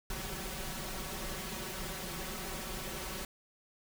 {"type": "noise with comb filter", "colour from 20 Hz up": "pink", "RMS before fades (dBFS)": -40, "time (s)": [0.1, 3.25], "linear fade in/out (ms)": 2, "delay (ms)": 5.3, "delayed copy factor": 0.95, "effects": []}